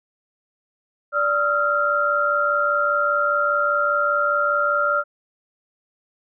sine tone cluster, 583 / 1278 / 1383 Hz, D5 / D#6 / F6, -13 / +46 / -17 cents, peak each -23 / -25 / -19 dBFS, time 1.12-5.04 s, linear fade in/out 50 ms, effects none

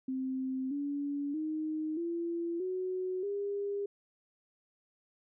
sine tone with pitch steps, 261.6 / 285.3 / 311.1 / 339.3 / 370 / 403.4 Hz, C4 / C#4 / D#4 / F4 / F#4 / G4, 0 / +50 / 0 / -50 / 0 / +50 cents, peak -32 dBFS, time 0.08-3.86 s, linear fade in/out 5 ms, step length 630 ms, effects none

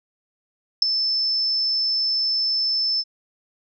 sine tone with ADSR envelope, 5274 Hz, E8, in tune, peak -7 dBFS, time 0.82-3.04 s, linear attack 5 ms, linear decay 5 ms, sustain -12 dB, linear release 44 ms, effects none

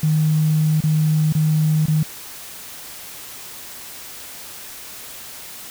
triangle tone with dropouts, 155.2 Hz, D#3, 4 cents flat, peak -10 dBFS, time 0.03-2.03 s, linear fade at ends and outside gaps 5 ms, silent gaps 0.806-0.837 / 1.325-1.35 / 1.859-1.881 s, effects tanh soft clip ceiling -12 dBFS + white hiss -36 dBFS RMS until 5.7 s

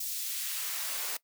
white noise with high-pass filter sweep, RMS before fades -35 dBFS, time 0-1.17 s, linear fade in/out 5 ms, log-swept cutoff 5200 to 390 Hz, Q 0.71, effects noise-tail reverb RT60 0.1 s tail -20 dB re dry

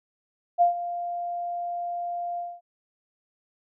sine tone with ADSR envelope, 698 Hz, F5, 1 cent flat, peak -14 dBFS, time 0.58-2.61 s, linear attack 34 ms, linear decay 120 ms, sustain -14 dB, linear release 230 ms, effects none

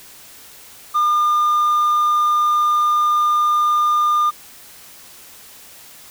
sine tone with hard clipping, 1207 Hz, D6, 47 cents sharp, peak -14 dBFS, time 0.94-4.31 s, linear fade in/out 20 ms, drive 2 dB, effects white hiss -42 dBFS RMS until 6.1 s

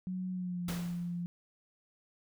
sine tone with pitch glide, 184.4 to 174.05 Hz, F#3 to F3, -6 to -6 cents, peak -34 dBFS, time 0.07-1.26 s, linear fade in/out 0 ms, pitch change -100 cents, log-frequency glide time 0.31-0.7 s
pink noise with exponential decay, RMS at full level -38 dBFS, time 0.68-1.24 s, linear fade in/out 5 ms, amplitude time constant 120 ms
effects none

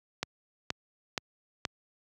click train, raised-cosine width 0.2 ms, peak -12 dBFS, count 4, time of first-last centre 0.23-1.652 s, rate 2.11 Hz, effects high-pass 80 Hz 12 dB/octave

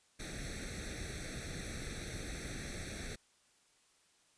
pink noise with comb filter, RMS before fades -43 dBFS, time 0.19-3.16 s, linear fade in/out 10 ms, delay 0.5 ms, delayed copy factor +0.9, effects white hiss -70 dBFS RMS until 4.37 s + resampled to 22050 Hz

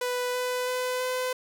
sawtooth tone with pitch steps, 495.5 / 499.5 / 503.6 / 507.7 Hz, B4 / B4 / B4 / B4, +6 / +20 / +34 / +48 cents, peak -23 dBFS, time 0.01-1.33 s, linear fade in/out 5 ms, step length 330 ms, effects none

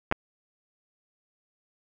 clicks, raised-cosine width 0.5 ms, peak -11 / -8 dBFS, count 2, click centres 0.114 / 0.124 s, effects none

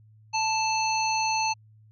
harmonic tone with a mistuned harmonic, 880 Hz, A5, in tune, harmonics 1 / 3 / 5 / 7, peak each -25 / -30 / -32 / -33 dBFS, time 0.33-1.54 s, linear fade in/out 20 ms, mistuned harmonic 5, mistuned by -30 cents, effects added 108 Hz sine -52 dBFS peak until 1.91 s

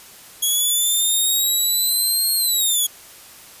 5% pulse linear two-way sweep, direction up then down, 3322 to 4261 to 3322 Hz, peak -9 dBFS, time 0.42-2.87 s, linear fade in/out 10 ms, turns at 2.35 s, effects white hiss -43 dBFS RMS until 3.6 s + resampled to 32000 Hz

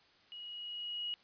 sine tone with level ramp, 2900 Hz, F#7, 35 cents flat, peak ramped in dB -45 to -35 dBFS, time 0.32-1.14 s, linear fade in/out 0 ms, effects white hiss -65 dBFS RMS until 1.23 s + resampled to 11025 Hz

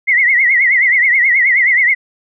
sine tone with vibrato, 2037 Hz, C7, 47 cents flat, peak -8 dBFS, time 0.07-1.95 s, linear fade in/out 20 ms, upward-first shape triangle, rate 9.4 Hz, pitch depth 150 cents each way, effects none

